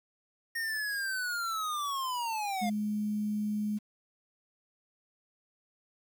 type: linear sweep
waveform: square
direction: down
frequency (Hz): 1855 to 690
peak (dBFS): -32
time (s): 0.55-2.7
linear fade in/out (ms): 10
type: tone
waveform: sine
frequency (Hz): 210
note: G#3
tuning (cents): +19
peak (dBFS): -29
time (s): 2.61-3.79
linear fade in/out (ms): 20
effects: 9-bit